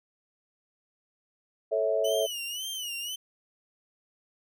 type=chord; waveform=sine; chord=A major; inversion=none; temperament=equal with one note detuned; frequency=440 / 554.4 / 652.4 Hz; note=A4 / C#5 / E5; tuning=0 / 0 / -18 cents; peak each=-29 / -29 / -27 dBFS; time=1.71-2.27 s; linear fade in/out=20 ms
type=tone with vibrato; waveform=sawtooth; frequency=2960 Hz; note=F#7; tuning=in tune; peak=-30 dBFS; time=2.04-3.16 s; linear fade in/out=10 ms; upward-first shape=sine; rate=1.9 Hz; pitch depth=120 cents each way
effects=none